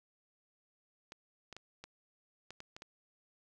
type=clicks; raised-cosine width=0.2 ms; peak=-30 dBFS; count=8; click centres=1.121 / 1.527 / 1.566 / 1.84 / 2.506 / 2.604 / 2.765 / 2.821 s; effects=none